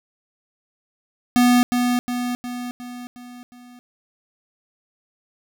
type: tone with echo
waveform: square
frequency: 245.4 Hz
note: B3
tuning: 11 cents flat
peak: -13 dBFS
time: 1.36-1.63 s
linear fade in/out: 0 ms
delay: 360 ms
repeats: 6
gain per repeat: -5 dB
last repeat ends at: 3.79 s
effects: none